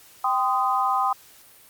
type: chord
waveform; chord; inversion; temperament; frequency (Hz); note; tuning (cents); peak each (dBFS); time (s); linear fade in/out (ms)
sine; C minor; second; equal with one note detuned; 784 / 1028.5 / 1244.5; G5 / C6 / Eb6; 0 / -30 / 0; -24; 0.24-1.13; 5
effects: white hiss -51 dBFS RMS until 1.69 s + Opus 48 kbps